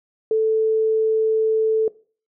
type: tone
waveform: sine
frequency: 440 Hz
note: A4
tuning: in tune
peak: -15 dBFS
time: 0.31-1.88 s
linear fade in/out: 2 ms
effects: noise-tail reverb RT60 0.4 s tail -20 dB re dry